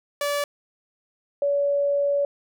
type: tone pair in turn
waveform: sawtooth / sine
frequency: 577 / 568.4 Hz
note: D5 / C#5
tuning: -31 / +43 cents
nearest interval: unison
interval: 26 cents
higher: first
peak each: -19 dBFS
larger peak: neither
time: 0.21-0.44 / 1.42-2.25 s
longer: second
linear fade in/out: 2 ms
effects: none